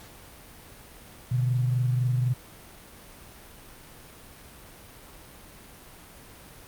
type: tone pair together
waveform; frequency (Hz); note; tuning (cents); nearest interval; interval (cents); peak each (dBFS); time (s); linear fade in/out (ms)
sine; 123.47 / 147.38; B2 / D3; 0 / +6; minor third; 306; -22 / -33; 1.31-2.34; 10
effects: pink hiss -48 dBFS RMS until 6.67 s + Opus 48 kbps